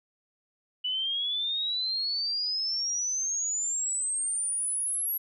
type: exponential sweep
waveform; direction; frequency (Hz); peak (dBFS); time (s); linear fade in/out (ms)
sine; up; 2960 to 11650; -27; 0.84-5.18; 10
effects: none